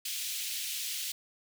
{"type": "high-pass noise", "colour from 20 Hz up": "pink", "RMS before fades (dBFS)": -36, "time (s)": [0.05, 1.12], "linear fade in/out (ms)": 5, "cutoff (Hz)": 2700, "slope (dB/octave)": 24, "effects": []}